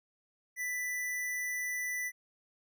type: tone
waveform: square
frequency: 1984 Hz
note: B6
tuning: 7 cents sharp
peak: -34 dBFS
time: 0.56-2.12 s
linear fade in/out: 50 ms
effects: none